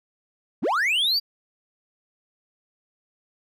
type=linear sweep; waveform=triangle; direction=up; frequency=130.81 to 4817 Hz; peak=-18 dBFS; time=0.62-1.2 s; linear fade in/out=20 ms; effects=none